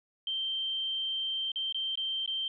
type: tone with dropouts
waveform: sine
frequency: 3136 Hz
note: G7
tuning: in tune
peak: -30 dBFS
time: 0.27-2.48 s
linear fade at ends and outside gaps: 2 ms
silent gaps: 1.518-1.558 / 1.725-1.745 / 1.955-1.974 / 2.261-2.276 s
effects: none